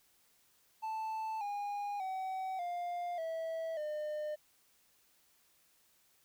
triangle tone with pitch steps, 880 / 816.3 / 757.3 / 702.5 / 651.7 / 604.5 Hz, A5 / G#5 / F#5 / F5 / E5 / D5, 0 / -30 / +40 / +10 / -20 / +50 cents, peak -34 dBFS, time 0.82-4.36 s, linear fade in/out 20 ms, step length 590 ms, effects white hiss -70 dBFS RMS until 6.24 s

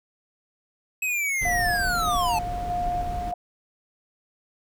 square linear sweep, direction down, 2576 to 850 Hz, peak -24 dBFS, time 1.02-2.39 s, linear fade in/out 5 ms
brown noise, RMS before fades -32 dBFS, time 1.41-3.32 s, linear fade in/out 10 ms
sine tone with tremolo, 709 Hz, F5, 26 cents sharp, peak -24 dBFS, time 1.45-3.34 s, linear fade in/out 5 ms, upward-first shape square, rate 1.6 Hz, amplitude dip 40%
effects none

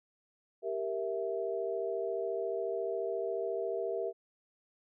sine chord, E diminished, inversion first, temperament equal, 392 / 466.2 / 659.3 Hz, G4 / Bb4 / E5, 0 / 0 / 0 cents, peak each -36 / -36 / -37 dBFS, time 0.62-4.13 s, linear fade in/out 50 ms, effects none

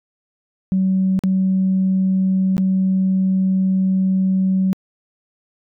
sine tone with dropouts, 189.1 Hz, F#3, 38 cents sharp, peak -13 dBFS, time 0.72-4.73 s, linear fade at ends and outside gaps 0 ms, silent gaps 1.191-1.237 / 2.568-2.58 s, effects tanh soft clip ceiling -9 dBFS

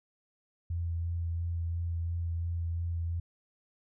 sine tone with vibrato, 84.6 Hz, E2, 45 cents sharp, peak -30 dBFS, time 0.7-3.2 s, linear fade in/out 5 ms, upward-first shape sine, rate 2.9 Hz, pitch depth 16 cents each way, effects none

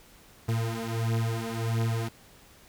40% pulse beating tone pair, 113.2 / 114.7 Hz, A2 / A#2, +50 / -28 cents, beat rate 1.5 Hz, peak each -29 / -29 dBFS, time 0.48-2.09 s, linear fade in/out 10 ms, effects pink hiss -55 dBFS RMS until 2.68 s

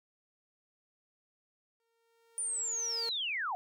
sawtooth tone with exponential growth, 460.4 Hz, A#4, 22 cents flat, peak -36 dBFS, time 1.8-3.09 s, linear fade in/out 1 ms, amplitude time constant 280 ms
sine linear sweep, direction down, 9430 to 683 Hz, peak -32 dBFS, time 2.38-3.55 s, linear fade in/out 0 ms
effects none

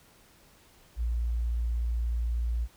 sine tone, 58.27 Hz, A#1, in tune, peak -26 dBFS, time 0.96-2.68 s, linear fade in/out 50 ms, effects pink hiss -59 dBFS RMS until 2.76 s

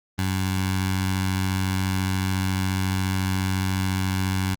15% pulse tone with notch filter, 94.2 Hz, F#2, 32 cents sharp, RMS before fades -24 dBFS, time 0.18-4.55 s, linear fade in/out 10 ms, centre 450 Hz, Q 0.55, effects Opus 24 kbps

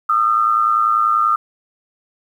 sine tone pair together, 1224 / 1334.3 Hz, D#6 / E6, -29 / +21 cents, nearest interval minor second, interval 150 cents, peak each -14 / -17 dBFS, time 0.09-1.36 s, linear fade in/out 5 ms, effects 8-bit

